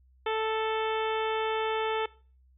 harmonic tone, 440 Hz, A4, in tune, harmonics 1 / 2 / 3 / 4 / 5 / 6 / 7 / 8, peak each -29 / -32 / -36 / -40 / -40 / -42 / -42 / -43 dBFS, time 0.26-2.06 s, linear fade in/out 5 ms, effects noise-tail reverb RT60 0.4 s tail -21 dB re dry + added 64 Hz sine -58 dBFS peak until 2.57 s

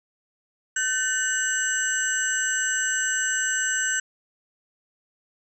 sine tone cluster, 1529 / 1778 / 2927 / 6120 / 7630 Hz, G6 / A6 / F#7 / G8 / A#8, -44 / +18 / -19 / -42 / +39 cents, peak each -25 / -31 / -34 / -32 / -26 dBFS, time 0.76-4 s, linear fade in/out 5 ms, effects tanh soft clip ceiling -12 dBFS

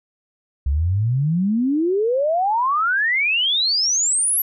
sine exponential sweep, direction up, 65.41 to 11940 Hz, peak -16 dBFS, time 0.66-4.42 s, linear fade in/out 5 ms, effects none

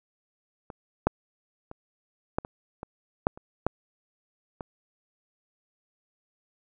clicks, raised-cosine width 1 ms, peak -25 / -6 / -26 / -11 / -24 / -22 / -7 / -30 / -9 / -21 dBFS, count 10, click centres 0.702 / 1.07 / 1.714 / 2.385 / 2.449 / 2.831 / 3.269 / 3.375 / 3.666 / 4.608 s, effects none

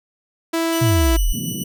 sawtooth tone, 329.8 Hz, E4, 1 cent sharp, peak -14 dBFS, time 0.53-1.17 s, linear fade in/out 10 ms
10% pulse tone with tremolo, 2960 Hz, F#7, in tune, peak -18 dBFS, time 0.72-1.64 s, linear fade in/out 10 ms, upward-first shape triangle, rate 6.8 Hz, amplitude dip 35%
sine exponential sweep, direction down, 132.2 to 34 Hz, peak -14 dBFS, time 0.81-1.33 s, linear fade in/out 10 ms
pink band-pass noise, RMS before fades -27 dBFS, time 1.33-1.64 s, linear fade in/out 5 ms, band 150 to 260 Hz, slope 24 dB/octave
effects none

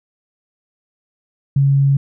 sine tone, 138.59 Hz, C#3, in tune, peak -10 dBFS, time 1.56-1.97 s, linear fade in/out 5 ms, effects none

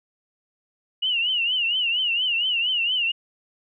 sine tone with vibrato, 2882 Hz, F#7, 46 cents flat, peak -20 dBFS, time 1.02-3.12 s, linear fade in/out 10 ms, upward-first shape triangle, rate 4.3 Hz, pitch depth 140 cents each way, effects none

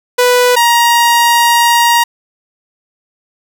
sawtooth tone pair in turn, 493.9 / 942.9 Hz, B4 / A#5, 0 / +20 cents, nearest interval major seventh, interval 1120 cents, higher second, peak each -3 dBFS, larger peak neither, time 0.18-0.56 / 0.56-2.04 s, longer second, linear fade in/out 10 ms, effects none

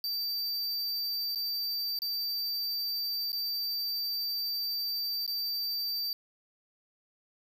square tone with dropouts, 4652 Hz, D8, 17 cents flat, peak -31 dBFS, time 0.04-6.13 s, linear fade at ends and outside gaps 1 ms, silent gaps 1.349-1.357 / 1.989-2.019 / 3.319-3.329 / 5.264-5.277 s, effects 10-bit

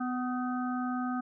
harmonic tone with a mistuned harmonic, 250.3 Hz, B3, 23 cents sharp, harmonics 1 / 3 / 5 / 6, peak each -31 / -38 / -38 / -44 dBFS, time 0-1.21 s, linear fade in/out 10 ms, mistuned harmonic 6, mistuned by +32 cents, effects none

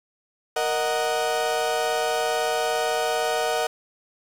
35% pulse chord, D# minor, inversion second, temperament equal, 466.2 / 622.3 / 740 Hz, A#4 / D#5 / F#5, 0 / 0 / 0 cents, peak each -25 / -25 / -24 dBFS, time 0.56-3.67 s, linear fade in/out 5 ms, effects low-pass 11000 Hz 12 dB/octave + 7-bit

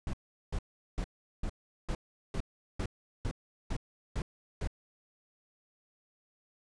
brown noise bursts, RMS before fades -33 dBFS, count 11, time 0.07-4.674 s, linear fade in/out 2 ms, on 64 ms, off 390 ms, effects resampled to 22050 Hz

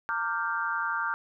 sine chord, G minor seventh, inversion first, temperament equal with one note detuned, 914.7 / 1174.7 / 1396.9 / 1568 Hz, Bb5 / D6 / F6 / G6, -33 / 0 / 0 / 0 cents, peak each -34 / -33 / -31 / -33 dBFS, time 0.09-1.14 s, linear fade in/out 0 ms, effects none

